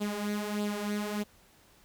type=tone with flanger; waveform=sawtooth; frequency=207.6 Hz; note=G#3; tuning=in tune; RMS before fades=-33 dBFS; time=0-1.24 s; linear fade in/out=20 ms; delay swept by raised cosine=0.24 to 4.34 ms; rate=1.6 Hz; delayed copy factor=+0.6; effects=pink hiss -61 dBFS RMS until 1.84 s

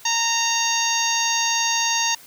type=harmonic tone with a mistuned harmonic; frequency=923 Hz; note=A#5; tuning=17 cents flat; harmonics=1 / 2 / 3 / 4 / 5 / 6 / 7; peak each=-25 / -28 / -27 / -28 / -27 / -28 / -24 dBFS; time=0.05-2.15 s; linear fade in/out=5 ms; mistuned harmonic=6; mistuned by=+44 cents; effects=white hiss -46 dBFS RMS until 2.26 s

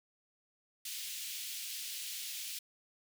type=high-pass noise; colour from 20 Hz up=pink; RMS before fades=-42 dBFS; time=0.85-2.59 s; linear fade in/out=5 ms; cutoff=2700 Hz; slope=24 dB/octave; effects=none

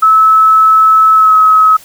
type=tone with pitch glide; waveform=sine; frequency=1300 to 1279.9 Hz; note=E6 to D#6; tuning=-24 to +49 cents; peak=-3 dBFS; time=0.02-1.77 s; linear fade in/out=10 ms; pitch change=-27 cents; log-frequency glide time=1.14-1.35 s; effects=white hiss -38 dBFS RMS until 1.84 s

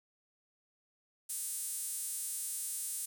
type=tone with high-pass filter; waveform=sawtooth; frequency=310 Hz; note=D#4; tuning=6 cents flat; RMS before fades=-39 dBFS; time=1.29-3.06 s; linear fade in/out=10 ms; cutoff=9200 Hz; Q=2.5; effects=none

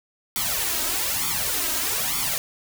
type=noise with flanger; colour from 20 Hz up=white; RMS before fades=-25 dBFS; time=0.36-2.38 s; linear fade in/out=0 ms; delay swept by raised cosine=0.88 to 3.18 ms; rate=1.1 Hz; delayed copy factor=+0.85; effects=none

